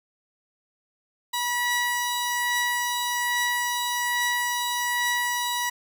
sawtooth tone pair together, 969.4 / 1940 Hz, B5 / B6, -32 / -31 cents, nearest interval octave, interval 1201 cents, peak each -23 / -23 dBFS, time 1.33-5.7 s, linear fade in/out 10 ms, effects none

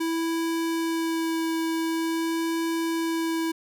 square tone with vibrato, 328.2 Hz, E4, 8 cents flat, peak -25 dBFS, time 0-3.52 s, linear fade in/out 10 ms, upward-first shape sine, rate 0.46 Hz, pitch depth 10 cents each way, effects none

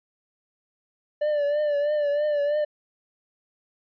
triangle tone with vibrato, 588 Hz, D5, 2 cents sharp, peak -19 dBFS, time 1.21-2.65 s, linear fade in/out 10 ms, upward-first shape triangle, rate 3.1 Hz, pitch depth 57 cents each way, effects resampled to 11025 Hz

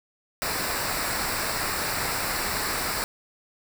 pink noise with comb filter, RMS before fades -28 dBFS, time 0.42-3.04 s, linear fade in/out 0 ms, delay 0.31 ms, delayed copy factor -0.65, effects none

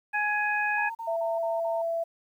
harmonic tone, 836 Hz, G#5, 11 cents sharp, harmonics 1 / 2 / 3, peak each -29 / -27 / -31 dBFS, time 0.13-0.9 s, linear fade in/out 20 ms
sine tone bursts, 913 Hz, A#5, 36 cents flat, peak -33 dBFS, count 5, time 0.77-1.822 s, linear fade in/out 10 ms, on 180 ms, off 38 ms
sine tone, 667 Hz, E5, 20 cents sharp, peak -26 dBFS, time 1.07-2.04 s, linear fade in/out 10 ms
effects 10-bit

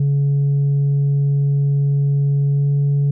sine tone with pitch glide, 141 to 141.9 Hz, C#3 to C#3, +30 to +41 cents, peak -11 dBFS, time 0-3.11 s, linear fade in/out 5 ms, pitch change +11 cents, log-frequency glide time 2.5-2.69 s, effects tanh soft clip ceiling -12 dBFS

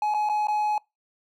triangle tone with dropouts, 844 Hz, G#5, 28 cents sharp, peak -20 dBFS, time 0.02-0.78 s, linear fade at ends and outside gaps 2 ms, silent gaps 0.14-0.145 / 0.29-0.296 / 0.471-0.483 s, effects noise-tail reverb RT60 0.2 s tail -24 dB re dry

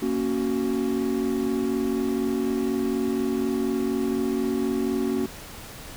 triangle chord, F# major, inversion first, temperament equal with one note detuned, 233.1 / 277.2 / 372.1 Hz, A#3 / C#4 / F#4, 0 / 0 / +10 cents, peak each -25 dBFS, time 0.02-5.26 s, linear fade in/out 5 ms, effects pink hiss -41 dBFS RMS until 5.96 s

